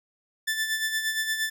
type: tone with tremolo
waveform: sawtooth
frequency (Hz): 1760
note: A6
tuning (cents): 0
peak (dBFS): -20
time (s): 0.47-1.5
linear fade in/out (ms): 10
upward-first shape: sine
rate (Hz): 8.6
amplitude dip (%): 55
effects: none